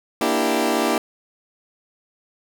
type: chord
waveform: 20% pulse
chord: E half-diminished seventh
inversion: second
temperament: equal with one note detuned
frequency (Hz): 234.6 / 293.7 / 329.6 / 392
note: Bb3 / D4 / E4 / G4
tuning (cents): +11 / 0 / 0 / 0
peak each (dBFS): -19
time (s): 0.21-0.98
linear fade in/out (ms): 2
effects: none